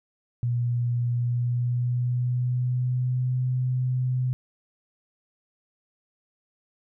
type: tone with pitch glide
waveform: sine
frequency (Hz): 120.5 to 127.08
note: B2 to B2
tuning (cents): -42 to +50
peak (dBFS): -22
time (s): 0.43-4.33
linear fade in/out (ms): 0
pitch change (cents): +92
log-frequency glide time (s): 1.12-3.43
effects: none